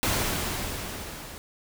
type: noise with level ramp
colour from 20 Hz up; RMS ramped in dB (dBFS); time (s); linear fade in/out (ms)
pink; -24 to -42; 0.03-1.38; 0
effects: none